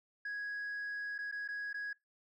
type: tone with dropouts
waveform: sine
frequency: 1661.2 Hz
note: G#6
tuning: in tune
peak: -35 dBFS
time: 0.25-1.93 s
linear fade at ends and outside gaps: 5 ms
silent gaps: 1.181-1.187 / 1.315-1.323 / 1.478-1.486 / 1.73-1.742 s
effects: noise-tail reverb RT60 0.2 s tail -23 dB re dry + tanh soft clip ceiling -36 dBFS